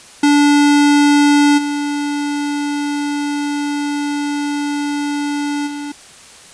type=tone with level steps; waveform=square; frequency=290 Hz; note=D4; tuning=22 cents flat; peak=-9 / -18 / -24 dBFS; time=0.23-5.92 s; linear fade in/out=5 ms; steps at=1.57 / 5.66 s; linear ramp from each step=20 ms; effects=white hiss -40 dBFS RMS until 6.53 s + resampled to 22050 Hz